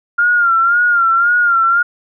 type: tone with vibrato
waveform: sine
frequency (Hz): 1396.9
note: F6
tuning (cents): 0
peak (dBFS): -9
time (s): 0.18-1.83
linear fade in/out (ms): 10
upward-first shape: sine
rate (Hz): 1.9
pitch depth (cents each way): 66
effects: none